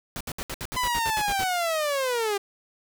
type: noise bursts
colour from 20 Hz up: pink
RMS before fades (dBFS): -33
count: 12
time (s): 0.16-1.438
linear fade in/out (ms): 0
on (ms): 46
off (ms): 66
type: linear sweep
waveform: sawtooth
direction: down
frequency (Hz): 1017 to 392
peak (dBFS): -20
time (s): 0.76-2.38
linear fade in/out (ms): 10
effects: none